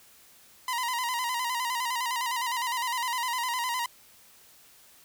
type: tone with vibrato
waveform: sawtooth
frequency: 977 Hz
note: B5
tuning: 19 cents flat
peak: -24 dBFS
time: 0.68-3.86 s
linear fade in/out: 2 ms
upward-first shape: square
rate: 9.8 Hz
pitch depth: 66 cents each way
effects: white hiss -56 dBFS RMS until 5.04 s